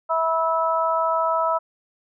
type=harmonic tone; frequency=326 Hz; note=E4; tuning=19 cents flat; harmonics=2 / 3 / 4; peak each=-23 / -23 / -23 dBFS; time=0.09-1.59 s; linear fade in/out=20 ms; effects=none